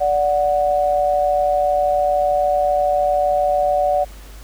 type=tone pair together; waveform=sine; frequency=584 / 737 Hz; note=D5 / F#5; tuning=-10 / -7 cents; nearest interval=major third; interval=403 cents; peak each=-17 dBFS; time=0-4.05 s; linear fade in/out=20 ms; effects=added 50 Hz sine -36 dBFS peak until 4.43 s + pink hiss -44 dBFS RMS until 4.43 s